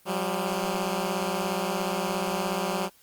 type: beating tone pair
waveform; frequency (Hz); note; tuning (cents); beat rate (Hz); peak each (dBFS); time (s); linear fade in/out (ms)
10% pulse; 180.2 / 197.2; F#3 / G3; -45 / +11; 17; -21; 0.05-2.9; 50
effects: white hiss -59 dBFS RMS until 3.02 s + Opus 32 kbps